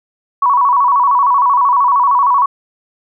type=tone with vibrato; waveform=sine; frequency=1048 Hz; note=C6; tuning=2 cents sharp; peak=-8 dBFS; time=0.42-2.46 s; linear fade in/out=5 ms; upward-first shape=square; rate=13 Hz; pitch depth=110 cents each way; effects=none